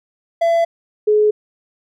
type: tone pair in turn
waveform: triangle / sine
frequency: 672 / 423.3 Hz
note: E5 / G#4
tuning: +33 / +33 cents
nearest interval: minor sixth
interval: 800 cents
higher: first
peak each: -10 dBFS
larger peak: neither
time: 0.41-0.65 / 1.07-1.31 s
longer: neither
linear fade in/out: 10 ms
effects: none